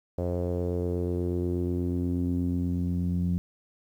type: tone with low-pass filter sweep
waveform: sawtooth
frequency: 88.3 Hz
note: F2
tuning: 20 cents sharp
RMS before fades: -28 dBFS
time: 0.18-3.38 s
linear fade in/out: 0 ms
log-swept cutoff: 550 to 190 Hz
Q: 3.9
effects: 10-bit